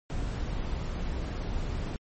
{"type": "noise", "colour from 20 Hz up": "brown", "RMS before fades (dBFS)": -32, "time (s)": [0.1, 1.96], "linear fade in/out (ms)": 0, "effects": ["MP3 32 kbps"]}